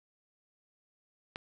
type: click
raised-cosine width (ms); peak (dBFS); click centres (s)
0.3; -22; 1.359
effects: none